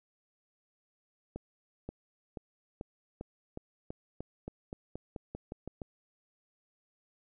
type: accelerating click train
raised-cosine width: 2 ms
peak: -26 dBFS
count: 16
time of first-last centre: 1.36-5.818 s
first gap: 530 ms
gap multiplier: 0.91
effects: none